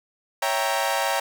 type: chord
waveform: sawtooth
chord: C# diminished seventh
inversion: none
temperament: equal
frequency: 554.4 / 659.3 / 784 / 932.3 Hz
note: C#5 / E5 / G5 / Bb5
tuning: 0 / 0 / 0 / 0 cents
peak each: -24 / -25 / -23 / -23 dBFS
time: 0.42-1.2 s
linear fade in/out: 5 ms
effects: none